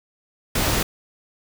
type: noise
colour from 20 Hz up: pink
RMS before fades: -21 dBFS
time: 0.55-0.83 s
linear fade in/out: 5 ms
effects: none